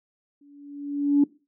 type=tone with exponential growth; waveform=sine; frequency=286.1 Hz; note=D4; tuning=45 cents flat; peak=-12 dBFS; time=0.41-1.24 s; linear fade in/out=5 ms; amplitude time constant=180 ms; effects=noise-tail reverb RT60 0.3 s tail -21 dB re dry + tanh soft clip ceiling -9 dBFS